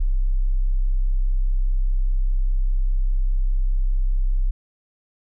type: tone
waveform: sine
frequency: 32.46 Hz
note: C1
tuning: 13 cents flat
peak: -16 dBFS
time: 0-4.51 s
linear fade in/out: 10 ms
effects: none